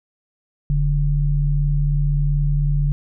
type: tone pair together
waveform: sine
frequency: 40.72 / 144.9 Hz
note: E1 / D3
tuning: -20 / -23 cents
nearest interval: octave + minor seventh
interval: 2197 cents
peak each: -18 dBFS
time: 0.7-2.92 s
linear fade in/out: 0 ms
effects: none